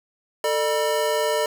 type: tone cluster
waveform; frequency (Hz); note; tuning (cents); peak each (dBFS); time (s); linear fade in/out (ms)
square; 444.4 / 600 / 967; A4 / D5 / B5; +17 / +37 / -37; -25 / -24 / -28; 0.44-1.46; 2
effects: 9-bit

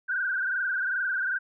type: tone with frequency modulation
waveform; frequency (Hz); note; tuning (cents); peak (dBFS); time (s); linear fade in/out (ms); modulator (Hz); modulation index
sine; 1524; G6; -49; -25; 0.08-1.39; 20; 22.5; 3.4
effects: none

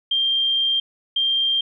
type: tone pair in turn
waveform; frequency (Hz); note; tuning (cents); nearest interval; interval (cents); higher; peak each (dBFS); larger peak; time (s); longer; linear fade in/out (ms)
sine; 3182 / 3182; G7 / G7; +25 / +25; unison; 0; neither; -17; neither; 0.11-0.8 / 1.16-1.61; first; 5
effects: none

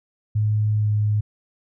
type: tone with pitch glide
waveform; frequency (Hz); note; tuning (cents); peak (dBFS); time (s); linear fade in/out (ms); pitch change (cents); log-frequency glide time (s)
sine; 106.5 to 105.4; G#2 to G#2; +44 to +26; -17; 0.35-1.21; 10; -18; 0.77-0.88
effects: none

